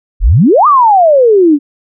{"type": "exponential two-way sweep", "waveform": "sine", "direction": "up then down", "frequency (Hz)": [35.23, 1238, 275.9], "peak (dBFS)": -3, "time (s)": [0.2, 1.59], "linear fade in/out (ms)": 50, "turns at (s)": 0.67, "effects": []}